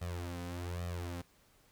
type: tone with flanger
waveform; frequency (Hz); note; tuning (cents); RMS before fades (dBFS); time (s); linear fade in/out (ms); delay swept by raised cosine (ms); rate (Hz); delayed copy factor
sawtooth; 87.5; F2; +4; -40; 0.01-1.22; 10; 1.6 to 4; 1.2; +0.9
effects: pink hiss -67 dBFS RMS until 1.71 s